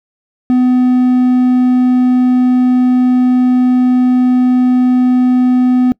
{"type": "tone", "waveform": "triangle", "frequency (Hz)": 251.3, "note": "B3", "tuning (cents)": 30, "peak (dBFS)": -5, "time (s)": [0.5, 5.92], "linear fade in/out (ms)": 0, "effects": ["noise-tail reverb RT60 0.1 s tail -24 dB re dry"]}